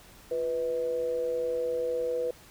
sine tone with amplitude modulation, 493.9 Hz, B4, in tune, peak -24 dBFS, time 0.31-2.31 s, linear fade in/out 5 ms, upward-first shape sine, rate 145 Hz, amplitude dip 60%, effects pink hiss -53 dBFS RMS until 2.5 s

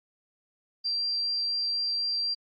sine tone, 4724 Hz, D8, 9 cents sharp, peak -26 dBFS, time 0.84-2.35 s, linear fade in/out 20 ms, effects Opus 48 kbps

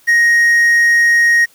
triangle tone with quantisation, 1874 Hz, A#6, 9 cents sharp, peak -6 dBFS, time 0.07-1.46 s, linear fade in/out 20 ms, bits 6, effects white hiss -50 dBFS RMS until 1.54 s

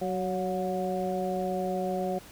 harmonic tone with a mistuned harmonic, 186.7 Hz, F#3, 16 cents sharp, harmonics 1 / 2 / 3 / 4, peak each -33 / -33 / -33 / -33 dBFS, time 0.01-2.19 s, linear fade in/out 10 ms, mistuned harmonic 4, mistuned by -49 cents, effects pink hiss -50 dBFS RMS until 2.31 s

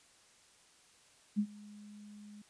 sine tone with ADSR envelope, 207.7 Hz, G#3, in tune, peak -26 dBFS, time 1.36-2.42 s, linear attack 30 ms, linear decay 70 ms, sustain -23 dB, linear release 5 ms, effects white hiss -64 dBFS RMS until 2.49 s + resampled to 22050 Hz

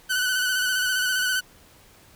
sawtooth tone with vibrato, 1500 Hz, F#6, 23 cents sharp, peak -18 dBFS, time 0.09-1.41 s, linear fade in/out 20 ms, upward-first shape square, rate 15 Hz, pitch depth 29 cents each way, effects pink hiss -53 dBFS RMS until 2.15 s

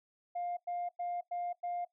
sine tone bursts, 704 Hz, F5, 14 cents sharp, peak -33 dBFS, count 5, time 0.35-1.85 s, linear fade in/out 10 ms, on 220 ms, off 100 ms, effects noise-tail reverb RT60 0.1 s tail -17 dB re dry + tanh soft clip ceiling -31 dBFS

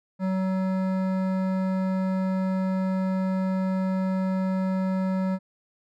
triangle tone with hard clipping, 188.4 Hz, F#3, 32 cents sharp, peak -25 dBFS, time 0.19-5.39 s, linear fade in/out 50 ms, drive 18 dB, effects none

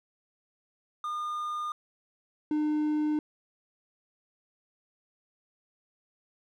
triangle tone pair in turn, 1215 / 302.7 Hz, D#6 / D#4, -42 / -48 cents, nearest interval 2 octaves, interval 2406 cents, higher first, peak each -29 / -23 dBFS, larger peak second, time 1.04-1.72 / 2.51-3.19 s, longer neither, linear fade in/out 2 ms, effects none

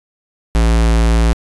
square tone, 56.4 Hz, A1, 44 cents sharp, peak -10 dBFS, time 0.55-1.33 s, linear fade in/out 0 ms, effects resampled to 24000 Hz

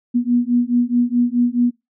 sine beating tone pair, 240 / 244.7 Hz, B3 / B3, -49 / -16 cents, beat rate 4.7 Hz, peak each -17 dBFS, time 0.14-1.71 s, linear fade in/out 20 ms, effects noise-tail reverb RT60 0.2 s tail -23 dB re dry

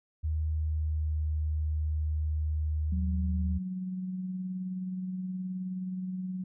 sine tone with pitch glide, 77.9 to 76.92 Hz, D#2 to D#2, +3 to -19 cents, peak -27 dBFS, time 0.23-3.59 s, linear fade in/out 20 ms, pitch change -22 cents, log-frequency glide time 0.5-1.25 s
sine tone with tremolo, 185 Hz, F#3, in tune, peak -31 dBFS, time 2.92-6.44 s, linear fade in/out 5 ms, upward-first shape sine, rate 19 Hz, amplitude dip 30%
effects none

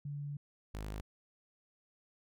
sine / sawtooth tone pair in turn, 144.1 / 52.08 Hz, D3 / G#1, -33 / +6 cents, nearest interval octave + tritone, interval 1761 cents, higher first, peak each -38 / -36 dBFS, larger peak second, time 0.05-0.37 / 0.74-1.01 s, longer first, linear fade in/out 5 ms, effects none

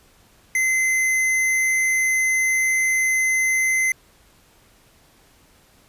square tone, 2057 Hz, C7, 30 cents flat, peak -18 dBFS, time 0.55-3.92 s, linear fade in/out 2 ms, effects pink hiss -55 dBFS RMS until 5.88 s + resampled to 32000 Hz

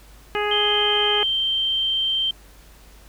harmonic tone, 416.2 Hz, G#4, 4 cents sharp, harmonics 1 / 2 / 3 / 4 / 5 / 6 / 7, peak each -24 / -27 / -29 / -30 / -31 / -32 / -32 dBFS, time 0.35-1.23 s, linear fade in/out 0 ms
sine tone, 3136 Hz, G7, in tune, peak -19 dBFS, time 0.51-2.31 s, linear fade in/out 5 ms
effects added 50 Hz sine -47 dBFS peak until 3.08 s + pink hiss -51 dBFS RMS until 3.08 s

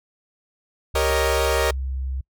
sine tone with pitch glide, 67.2 to 65.78 Hz, C2 to C2, +47 to +10 cents, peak -24 dBFS, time 0.94-2.21 s, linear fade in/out 5 ms, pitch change -37 cents, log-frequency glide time 1.18-1.93 s
sawtooth chord, Eb dominant seventh, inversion first, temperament equal, 392 / 466.2 / 554.4 / 622.3 Hz, G4 / Bb4 / Db5 / Eb5, 0 / 0 / 0 / 0 cents, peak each -23 / -19 / -22 / -21 dBFS, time 0.95-1.71 s, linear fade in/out 5 ms
clicks, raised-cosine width 1 ms, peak -23 dBFS, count 2, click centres 1.103 / 1.11 s
effects noise-tail reverb RT60 0.1 s tail -26 dB re dry

